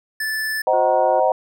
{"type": "tone", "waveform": "square", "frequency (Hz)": 1749, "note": "A6", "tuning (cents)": -11, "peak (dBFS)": -22, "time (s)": [0.2, 0.62], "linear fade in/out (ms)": 5}
{"type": "chord", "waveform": "sine", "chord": "C half-diminished seventh", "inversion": "none", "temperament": "just", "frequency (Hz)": [523.3, 627.9, 753.5, 941.9], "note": ["C5", "Eb5", "Gb5", "Bb5"], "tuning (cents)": [0, 16, 31, 18], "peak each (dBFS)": [-19, -19, -19, -22], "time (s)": [0.67, 1.32], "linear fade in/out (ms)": 2}
{"type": "harmonic tone", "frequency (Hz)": 360.1, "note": "F#4", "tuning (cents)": -47, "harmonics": [1, 3, 4], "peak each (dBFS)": [-28, -38, -40], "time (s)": [0.73, 1.2], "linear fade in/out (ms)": 5}
{"effects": []}